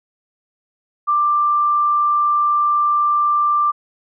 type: tone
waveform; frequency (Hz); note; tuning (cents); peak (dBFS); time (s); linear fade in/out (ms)
sine; 1182; D6; +11; -13; 1.07-3.72; 20
effects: none